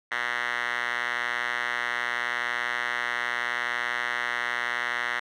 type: tone with band-pass filter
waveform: 5% pulse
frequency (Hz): 120.8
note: B2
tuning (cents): -38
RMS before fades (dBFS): -29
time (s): 0.11-5.2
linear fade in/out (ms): 10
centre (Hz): 2000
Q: 5.4
effects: none